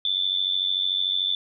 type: tone with amplitude modulation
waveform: sine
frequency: 3517 Hz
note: A7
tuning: 1 cent flat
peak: -18 dBFS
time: 0.05-1.35 s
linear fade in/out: 2 ms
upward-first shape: sine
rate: 93.5 Hz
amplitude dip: 80%
effects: none